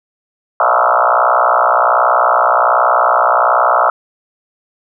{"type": "tone with frequency modulation", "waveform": "sine", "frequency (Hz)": 987.8, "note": "B5", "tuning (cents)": 0, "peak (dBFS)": -8, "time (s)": [0.6, 3.9], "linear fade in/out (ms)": 2, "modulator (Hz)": 61.3, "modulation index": 6.5, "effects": []}